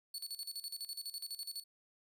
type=tone with tremolo; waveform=sawtooth; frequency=4435 Hz; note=C#8; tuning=in tune; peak=-37 dBFS; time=0.14-1.64 s; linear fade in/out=5 ms; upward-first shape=square; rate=12 Hz; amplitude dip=80%; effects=none